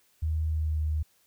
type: tone with pitch glide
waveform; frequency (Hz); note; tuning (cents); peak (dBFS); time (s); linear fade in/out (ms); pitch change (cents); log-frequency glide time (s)
sine; 78.7 to 76.95; D#2 to D#2; +20 to -19; -25; 0.22-1.03; 10; -39; 0.47-0.83
effects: white hiss -66 dBFS RMS until 1.26 s